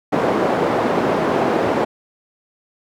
white band-pass noise, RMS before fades -18 dBFS, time 0.12-1.85 s, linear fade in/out 10 ms, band 200 to 650 Hz, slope 12 dB/octave, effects none

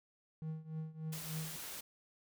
triangle tone with tremolo, 158 Hz, D#3, 27 cents sharp, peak -35 dBFS, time 0.42-1.56 s, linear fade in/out 0 ms, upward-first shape triangle, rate 3.4 Hz, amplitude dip 90%
white noise, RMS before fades -46 dBFS, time 1.12-1.81 s, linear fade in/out 10 ms
effects none

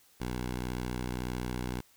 10% pulse tone with vibrato, 61.74 Hz, B1, in tune, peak -25 dBFS, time 0.2-1.81 s, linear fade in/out 10 ms, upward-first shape sine, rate 14 Hz, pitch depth 39 cents each way, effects white hiss -63 dBFS RMS until 1.96 s

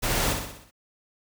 pink noise with echo, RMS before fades -26 dBFS, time 0.02-0.34 s, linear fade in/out 20 ms, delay 62 ms, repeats 6, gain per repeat -5 dB, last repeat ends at 0.712 s, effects none

